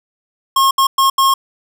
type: tone bursts at uneven times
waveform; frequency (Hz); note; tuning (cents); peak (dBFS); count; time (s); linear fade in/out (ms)
square; 1079; C#6; -47; -10; 4; 0.56-0.71 / 0.78-0.87 / 0.98-1.1 / 1.18-1.34; 5
effects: none